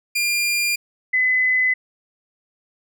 sawtooth / sine tone pair in turn, 2400 / 2018 Hz, D7 / B6, +37 / +37 cents, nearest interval minor third, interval 300 cents, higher first, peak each -15 / -15 dBFS, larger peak neither, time 0.15-0.76 / 1.13-1.74 s, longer neither, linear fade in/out 10 ms, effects none

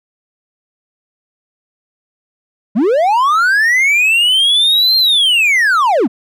triangle linear two-way sweep, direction up then down, 182.5 to 4206 to 182.5 Hz, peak -7 dBFS, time 2.75-6.08 s, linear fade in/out 20 ms, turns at 4.97 s, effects none

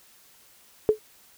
sine tone with exponential decay, 429.6 Hz, A4, 41 cents flat, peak -11 dBFS, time 0.89-0.99 s, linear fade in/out 0 ms, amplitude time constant 20 ms, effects white hiss -56 dBFS RMS until 1.37 s

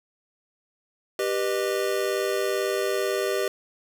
square chord, G augmented, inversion none, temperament just, 392 / 490 / 612.5 Hz, G4 / B4 / D#5, 0 / -14 / -27 cents, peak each -27 / -30 / -30 dBFS, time 1.19-3.48 s, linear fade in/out 2 ms, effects none

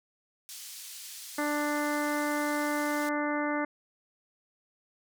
pink band-pass noise, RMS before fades -44 dBFS, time 0.49-3.09 s, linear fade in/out 0 ms, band 4300 to 15000 Hz, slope 12 dB/octave
harmonic tone, 295 Hz, D4, 8 cents sharp, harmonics 1 / 2 / 3 / 4 / 5 / 6 / 7, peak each -31 / -34 / -36 / -37 / -38 / -39 / -39 dBFS, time 1.38-3.65 s, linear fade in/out 5 ms
effects none

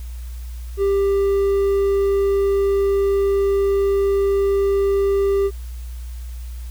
triangle tone, 395.6 Hz, G4, 16 cents sharp, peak -13 dBFS, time 0.77-5.51 s, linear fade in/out 50 ms, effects added 60 Hz sine -28 dBFS peak until 6.7 s + white hiss -48 dBFS RMS until 6.7 s

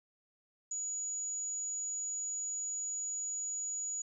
sine tone, 6850 Hz, A8, 47 cents flat, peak -35 dBFS, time 0.71-4.02 s, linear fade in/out 5 ms, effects none

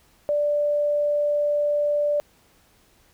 sine tone, 587.3 Hz, D5, in tune, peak -19 dBFS, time 0.29-2.2 s, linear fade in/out 0 ms, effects pink hiss -59 dBFS RMS until 3.13 s

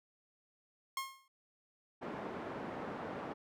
sawtooth tone with exponential decay, 1074 Hz, C6, 45 cents sharp, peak -30 dBFS, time 0.97-1.28 s, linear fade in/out 2 ms, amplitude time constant 67 ms
pink band-pass noise, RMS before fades -43 dBFS, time 2.01-3.34 s, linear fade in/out 20 ms, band 220 to 1200 Hz, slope 12 dB/octave
effects none

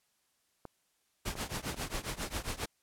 clicks, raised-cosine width 1 ms, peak -29 dBFS, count 3, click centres 0.653 / 1.354 / 1.744 s
pink noise with tremolo, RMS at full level -34 dBFS, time 1.25-2.66 s, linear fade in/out 10 ms, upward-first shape triangle, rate 7.4 Hz, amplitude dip 95%
effects white hiss -75 dBFS RMS until 2.82 s + low-pass 12000 Hz 12 dB/octave

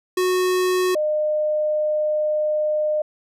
square / sine tone pair in turn, 367 / 608.3 Hz, F#4 / D#5, -14 / -39 cents, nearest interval major sixth, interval 875 cents, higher second, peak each -18 dBFS, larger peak neither, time 0.17-0.95 / 0.95-3.02 s, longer second, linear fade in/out 5 ms, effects resampled to 32000 Hz

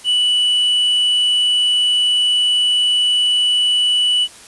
triangle tone, 2960 Hz, F#7, in tune, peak -11 dBFS, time 0.04-4.28 s, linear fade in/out 50 ms, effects white hiss -40 dBFS RMS until 4.47 s + resampled to 24000 Hz

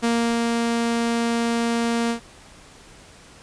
sawtooth tone with ADSR envelope, 233.1 Hz, A#3, in tune, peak -14 dBFS, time 0.02-2.2 s, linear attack 24 ms, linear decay 340 ms, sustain -2 dB, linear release 100 ms, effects pink hiss -47 dBFS RMS until 3.42 s + resampled to 22050 Hz

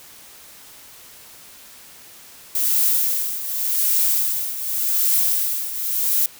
violet noise with tremolo, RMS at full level -17 dBFS, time 2.55-6.26 s, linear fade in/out 2 ms, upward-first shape triangle, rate 0.87 Hz, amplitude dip 75%, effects white hiss -44 dBFS RMS until 6.39 s

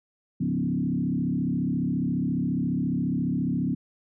sine tone with frequency modulation, 211 Hz, G#3, 28 cents sharp, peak -23 dBFS, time 0.4-3.75 s, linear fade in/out 10 ms, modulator 34.5 Hz, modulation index 2.1, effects none

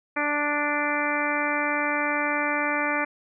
harmonic tone, 293.7 Hz, D4, in tune, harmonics 1 / 2 / 3 / 4 / 5 / 6 / 7 / 8, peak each -31 / -31 / -31 / -31 / -31 / -31 / -31 / -31 dBFS, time 0.16-3.05 s, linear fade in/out 10 ms, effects none

